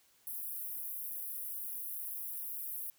pink high-pass noise, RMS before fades -41 dBFS, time 0.27-2.9 s, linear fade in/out 0 ms, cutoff 11000 Hz, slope 48 dB/octave, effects white hiss -68 dBFS RMS until 2.98 s

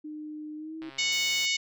sine tone with pitch glide, 304.3 to 320.2 Hz, D#4 to D#4, -38 to +50 cents, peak -36 dBFS, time 0.04-0.9 s, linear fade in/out 10 ms, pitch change +88 cents, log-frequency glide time 0.56-0.76 s
click train, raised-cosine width 0.3 ms, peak -31 dBFS, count 86, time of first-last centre 0.82-1.45 s, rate 135 Hz
harmonic tone, 737 Hz, F#5, 7 cents flat, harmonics 3 / 4 / 5 / 6 / 7 / 8 / 9 / 10, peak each -29 / -31 / -33 / -35 / -36 / -37 / -38 / -39 dBFS, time 0.98-1.57 s, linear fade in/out 10 ms
blue noise, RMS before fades -45 dBFS, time 1.12-1.46 s, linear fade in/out 5 ms
effects none

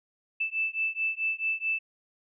sine beating tone pair, 2637 / 2641.6 Hz, E7 / E7, 0 / +3 cents, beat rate 4.6 Hz, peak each -30 dBFS, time 0.4-1.79 s, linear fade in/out 10 ms, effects none

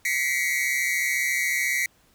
45% pulse tone cluster, 1939 / 2073 / 2251 Hz, B6 / C7 / C#7, -32 / -17 / +26 cents, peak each -27 dBFS, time 0.05-1.86 s, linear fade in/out 2 ms, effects pink hiss -61 dBFS RMS until 2.14 s

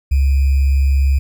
sine tone with sample-and-hold, 68.4 Hz, C#2, 23 cents flat, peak -10 dBFS, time 0.11-1.19 s, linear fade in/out 10 ms, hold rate 2450 Hz, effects none

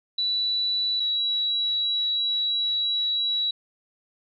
sine tone pair in turn, 3951 / 3901 Hz, B7 / B7, 0 / -22 cents, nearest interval unison, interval 22 cents, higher first, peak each -22 dBFS, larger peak neither, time 0.18-1 / 1-3.51 s, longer second, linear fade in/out 5 ms, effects none

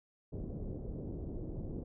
pink low-pass noise, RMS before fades -41 dBFS, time 0.32-1.84 s, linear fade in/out 10 ms, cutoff 470 Hz, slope 24 dB/octave, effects none

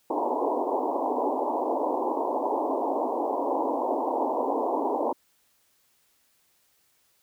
white band-pass noise, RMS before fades -27 dBFS, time 0.1-5.13 s, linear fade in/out 5 ms, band 250 to 1000 Hz, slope 96 dB/octave, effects white hiss -67 dBFS RMS until 7.22 s

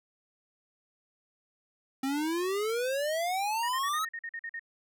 square exponential sweep, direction up, 262.6 to 1313 Hz, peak -29 dBFS, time 2.03-4.05 s, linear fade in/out 5 ms
sine tone bursts, 1846 Hz, A#6, 17 cents flat, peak -35 dBFS, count 10, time 3.63-4.595 s, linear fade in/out 5 ms, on 56 ms, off 45 ms
effects none

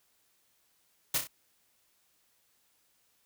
white noise with echo, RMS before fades -28 dBFS, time 1.14-1.18 s, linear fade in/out 5 ms, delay 31 ms, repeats 3, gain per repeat -6 dB, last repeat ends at 1.273 s, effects white hiss -71 dBFS RMS until 3.25 s

